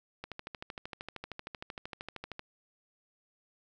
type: click train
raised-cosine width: 0.3 ms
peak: -24 dBFS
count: 29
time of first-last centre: 0.24-2.394 s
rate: 13 Hz
effects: none